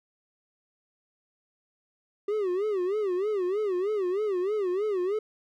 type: tone with vibrato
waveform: triangle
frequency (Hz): 392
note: G4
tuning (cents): 0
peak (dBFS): -23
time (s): 2.28-5.19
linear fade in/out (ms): 5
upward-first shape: sine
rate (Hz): 3.2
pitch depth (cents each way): 170
effects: none